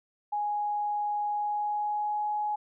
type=tone with pitch glide; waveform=sine; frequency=830.6 to 839.3 Hz; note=G#5 to G#5; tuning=0 to +18 cents; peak=-27 dBFS; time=0.32-2.56 s; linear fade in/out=10 ms; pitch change=+18 cents; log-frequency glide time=1.29-2.27 s; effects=none